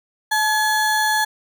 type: ring-modulated tone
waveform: square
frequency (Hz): 1281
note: E6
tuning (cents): -50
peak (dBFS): -14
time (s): 0.31-1.25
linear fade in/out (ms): 10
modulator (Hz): 416
effects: none